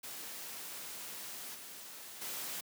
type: noise with level steps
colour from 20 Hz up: white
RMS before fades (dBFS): -45 / -49 / -41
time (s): 0.03-2.61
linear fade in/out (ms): 10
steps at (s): 1.54 / 2.21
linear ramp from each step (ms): 10
effects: high-pass 150 Hz 12 dB/octave